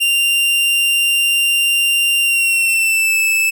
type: tone with pitch glide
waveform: 45% pulse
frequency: 2783 to 2627 Hz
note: F7 to E7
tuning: -7 to -7 cents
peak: -12 dBFS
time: 0-3.51 s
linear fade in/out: 20 ms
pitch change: -100 cents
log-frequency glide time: 2.21-3.17 s
effects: none